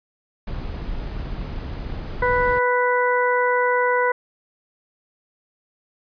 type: noise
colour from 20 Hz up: brown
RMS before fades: -29 dBFS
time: 0.47-2.59 s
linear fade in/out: 5 ms
type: harmonic tone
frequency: 493.9 Hz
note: B4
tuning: in tune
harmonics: 1 / 2 / 3 / 4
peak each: -20 / -21 / -24 / -26 dBFS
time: 2.22-4.12 s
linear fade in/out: 5 ms
effects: resampled to 11025 Hz